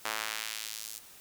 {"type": "tone with high-pass filter sweep", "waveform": "sawtooth", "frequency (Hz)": 109.3, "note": "A2", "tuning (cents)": -11, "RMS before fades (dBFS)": -38, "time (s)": [0.05, 0.99], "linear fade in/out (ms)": 5, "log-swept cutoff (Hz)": [1000, 7300], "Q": 0.81, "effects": ["white hiss -53 dBFS RMS until 1.2 s"]}